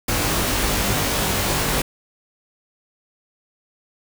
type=noise with comb filter; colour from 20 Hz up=pink; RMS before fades=-21 dBFS; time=0.08-1.82 s; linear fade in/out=5 ms; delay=20 ms; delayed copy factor=+0.9; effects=none